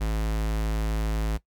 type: tone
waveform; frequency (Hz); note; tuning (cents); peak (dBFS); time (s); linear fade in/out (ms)
square; 53.9; A1; -35; -25; 0-1.38; 20
effects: noise-tail reverb RT60 0.1 s tail -17 dB re dry